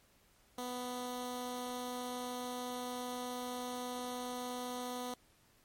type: tone with notch filter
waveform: 10% pulse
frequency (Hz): 248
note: B3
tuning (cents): +7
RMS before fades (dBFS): -41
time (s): 0.58-5.14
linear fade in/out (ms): 2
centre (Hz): 1600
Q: 1.9
effects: pink hiss -68 dBFS RMS until 5.64 s + MP3 64 kbps